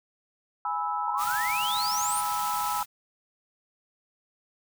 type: chord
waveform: sine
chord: E major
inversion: first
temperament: equal with one note detuned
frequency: 830.6 / 987.8 / 1308.6 Hz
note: G#5 / B5 / E6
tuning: 0 / 0 / -13 cents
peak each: -31 dBFS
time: 0.65-2.83 s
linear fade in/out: 2 ms
type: exponential sweep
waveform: sine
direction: up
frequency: 884 to 9800 Hz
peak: -29 dBFS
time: 1.07-2.21 s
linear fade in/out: 10 ms
type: band-stop noise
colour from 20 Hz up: white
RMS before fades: -36 dBFS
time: 1.17-2.86 s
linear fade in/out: 50 ms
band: 220 to 710 Hz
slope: 96 dB/octave
effects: none